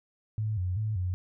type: tone with vibrato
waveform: sine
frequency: 99.1 Hz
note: G2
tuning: 19 cents sharp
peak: -27 dBFS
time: 0.38-1.14 s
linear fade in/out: 0 ms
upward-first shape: square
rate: 2.6 Hz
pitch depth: 150 cents each way
effects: none